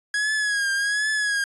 45% pulse tone with vibrato, 1661.2 Hz, G#6, in tune, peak -21 dBFS, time 0.14-1.44 s, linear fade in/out 2 ms, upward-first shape triangle, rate 1.3 Hz, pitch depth 76 cents each way, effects resampled to 24000 Hz

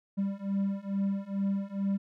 triangle beating tone pair, 196 / 198.3 Hz, G3 / G3, 0 / +20 cents, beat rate 2.3 Hz, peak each -30 / -29 dBFS, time 0.17-1.98 s, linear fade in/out 20 ms, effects none

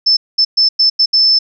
sine tone bursts at uneven times, 5274 Hz, E8, in tune, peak -7 dBFS, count 6, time 0.06-0.17 / 0.38-0.45 / 0.57-0.69 / 0.79-0.9 / 0.99-1.06 / 1.13-1.39 s, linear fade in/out 10 ms, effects none

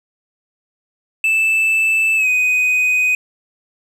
triangle tone with pitch glide, 2637 to 2499 Hz, E7 to D#7, 0 to +7 cents, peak -11 dBFS, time 1.24-3.15 s, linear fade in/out 2 ms, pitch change -93 cents, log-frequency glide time 2.16-2.28 s, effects 8-bit

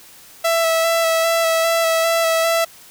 sawtooth tone with vibrato, 659 Hz, E5, 1 cent flat, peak -11 dBFS, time 0.44-2.65 s, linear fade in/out 10 ms, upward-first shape square, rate 2.5 Hz, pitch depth 15 cents each way, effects white hiss -44 dBFS RMS until 2.9 s

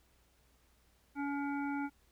harmonic tone with a mistuned harmonic, 283 Hz, C#4, 36 cents sharp, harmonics 1 / 3 / 5 / 7 / 8, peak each -35 / -41 / -44 / -56 / -50 dBFS, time 1.15-1.9 s, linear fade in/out 50 ms, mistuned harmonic 7, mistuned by +24 cents, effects added 60 Hz sine -70 dBFS peak until 2.11 s + pink hiss -71 dBFS RMS until 2.11 s

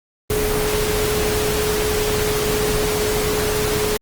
sine tone in noise, 423.8 Hz, G#4, 35 cents sharp, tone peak -20 dBFS, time 0.3-3.97 s, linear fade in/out 2 ms, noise pink, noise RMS -22 dBFS, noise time 0.3-3.97 s, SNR -1 dB, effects Opus 24 kbps

